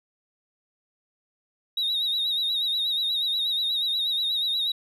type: tone with vibrato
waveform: sine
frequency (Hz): 3794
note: A#7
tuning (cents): +30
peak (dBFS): -21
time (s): 1.77-4.72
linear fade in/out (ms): 5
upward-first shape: sine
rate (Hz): 8.3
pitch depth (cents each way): 65
effects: tanh soft clip ceiling -21 dBFS